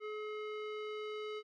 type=tone with low-pass filter sweep; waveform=square; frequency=425.9 Hz; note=G#4; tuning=44 cents sharp; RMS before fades=-42 dBFS; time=0-1.43 s; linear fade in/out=50 ms; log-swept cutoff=2200 to 3300 Hz; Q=1.5; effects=none